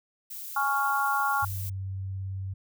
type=noise; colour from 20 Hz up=violet; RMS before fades=-39 dBFS; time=0.3-1.7 s; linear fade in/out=10 ms
type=chord; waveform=sine; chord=Db major; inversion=second; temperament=equal; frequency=830.6 / 1108.7 / 1396.9 Hz; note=Ab5 / Db6 / F6; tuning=0 / 0 / 0 cents; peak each=-28 dBFS; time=0.56-1.45 s; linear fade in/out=5 ms
type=tone with vibrato; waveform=sine; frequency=95.8 Hz; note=G2; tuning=39 cents flat; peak=-31 dBFS; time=1.42-2.54 s; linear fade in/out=10 ms; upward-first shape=sine; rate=18 Hz; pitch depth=10 cents each way
effects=none